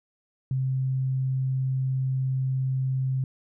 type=tone; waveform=sine; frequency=131.5 Hz; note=C3; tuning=9 cents sharp; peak=-23 dBFS; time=0.51-3.24 s; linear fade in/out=2 ms; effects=none